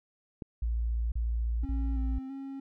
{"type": "click", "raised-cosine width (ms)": 3, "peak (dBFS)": -25, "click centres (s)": 0.422}
{"type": "tone bursts", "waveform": "sine", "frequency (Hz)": 57.4, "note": "A#1", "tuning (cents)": -26, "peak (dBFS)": -27, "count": 3, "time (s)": [0.62, 2.188], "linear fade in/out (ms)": 5, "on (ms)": 500, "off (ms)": 34}
{"type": "tone with vibrato", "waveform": "triangle", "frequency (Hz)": 267.7, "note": "C4", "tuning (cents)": 40, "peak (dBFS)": -35, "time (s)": [1.63, 2.6], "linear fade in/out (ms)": 5, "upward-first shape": "square", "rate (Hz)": 1.5, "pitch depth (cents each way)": 26}
{"effects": []}